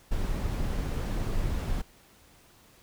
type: noise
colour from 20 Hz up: brown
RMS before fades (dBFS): -29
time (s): 0.11-1.82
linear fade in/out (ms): 10
effects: pink hiss -58 dBFS RMS until 2.82 s